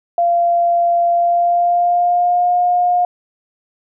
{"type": "tone with pitch glide", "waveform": "sine", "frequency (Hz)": [690, 712.7], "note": ["F5", "F5"], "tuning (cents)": [-21, 35], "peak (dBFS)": -11, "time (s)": [0.18, 3.05], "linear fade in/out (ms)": 2, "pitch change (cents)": 56, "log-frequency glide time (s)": [1.12, 2.53], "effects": []}